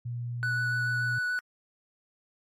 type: tone with pitch glide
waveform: sine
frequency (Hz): 120 to 120.76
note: B2 to B2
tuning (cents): -49 to -38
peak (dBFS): -31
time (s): 0.05-1.19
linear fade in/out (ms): 10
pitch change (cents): +11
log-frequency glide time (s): 0.27-0.53
type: tone with vibrato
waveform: triangle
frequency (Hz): 1480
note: F#6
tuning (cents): 0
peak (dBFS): -25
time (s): 0.43-1.39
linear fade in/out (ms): 0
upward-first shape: square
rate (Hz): 6.9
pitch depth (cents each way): 8
effects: MP3 64 kbps